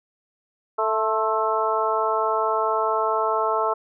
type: harmonic tone with a mistuned harmonic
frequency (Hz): 220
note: A3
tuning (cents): 0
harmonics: 2 / 3 / 4 / 5 / 6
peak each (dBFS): -26 / -26 / -26 / -26 / -26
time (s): 0.78-3.74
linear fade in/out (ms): 10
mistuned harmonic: 5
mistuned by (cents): -39
effects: none